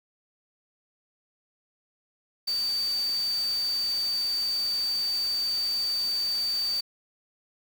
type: tone in noise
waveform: sine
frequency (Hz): 4606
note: D8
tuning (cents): -34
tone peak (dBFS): -25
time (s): 2.47-6.81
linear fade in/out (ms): 10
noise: white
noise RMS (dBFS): -41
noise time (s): 2.47-6.81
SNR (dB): +13
effects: none